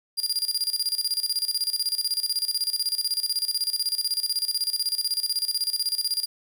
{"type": "tone with tremolo", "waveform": "sawtooth", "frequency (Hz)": 4800, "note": "D8", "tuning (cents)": 37, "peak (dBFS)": -19, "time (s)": [0.17, 6.26], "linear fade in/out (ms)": 20, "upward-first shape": "square", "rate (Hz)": 16, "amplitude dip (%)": 80, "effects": ["9-bit"]}